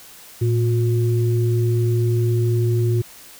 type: tone pair together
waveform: sine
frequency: 114.06 / 358.8 Hz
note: A#2 / F4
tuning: -37 / +47 cents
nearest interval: octave + minor sixth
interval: 1984 cents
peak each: -16 / -23 dBFS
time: 0.41-3.02 s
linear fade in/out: 10 ms
effects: white hiss -43 dBFS RMS until 3.39 s